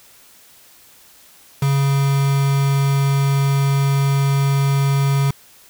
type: tone with quantisation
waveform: triangle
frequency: 138.59 Hz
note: C#3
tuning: in tune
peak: -12 dBFS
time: 1.62-5.31 s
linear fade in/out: 5 ms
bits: 4
effects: white hiss -48 dBFS RMS until 5.69 s